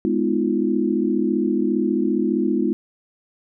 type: chord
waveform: sine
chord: F half-diminished seventh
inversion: first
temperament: just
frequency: 209.5 / 251.4 / 314.3 / 349.2 Hz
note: Ab3 / Cb4 / Eb4 / F4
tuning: +15 / +31 / +18 / 0 cents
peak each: -23 dBFS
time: 0.05-2.73 s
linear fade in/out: 0 ms
effects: none